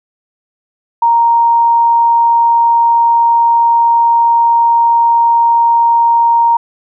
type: tone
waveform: sine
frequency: 932.3 Hz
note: A#5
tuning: in tune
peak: -6 dBFS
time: 1.02-6.57 s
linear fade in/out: 5 ms
effects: none